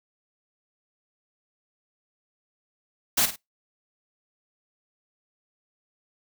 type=noise with echo; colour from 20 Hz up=white; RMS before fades=-21 dBFS; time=3.17-3.26 s; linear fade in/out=10 ms; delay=51 ms; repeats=2; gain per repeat=-10 dB; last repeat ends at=3.362 s; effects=noise-tail reverb RT60 0.2 s tail -25 dB re dry